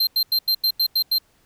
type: tone bursts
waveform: square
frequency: 4152 Hz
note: C8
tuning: 14 cents flat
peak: -17 dBFS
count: 8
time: 0-1.184 s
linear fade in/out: 5 ms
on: 71 ms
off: 88 ms
effects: pink hiss -61 dBFS RMS until 1.45 s